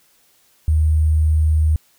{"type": "tone with sample-and-hold", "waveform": "sine", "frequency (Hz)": 77.78, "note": "D#2", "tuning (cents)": 0, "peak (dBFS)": -12, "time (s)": [0.68, 1.76], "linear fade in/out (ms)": 0, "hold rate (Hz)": 8820, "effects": ["white hiss -57 dBFS RMS until 1.98 s"]}